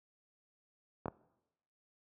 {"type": "clicks", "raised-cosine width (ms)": 1, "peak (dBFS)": -22, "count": 2, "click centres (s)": [1.058, 1.082], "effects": ["noise-tail reverb RT60 0.9 s tail -21 dB re dry", "high-pass 80 Hz 12 dB/octave"]}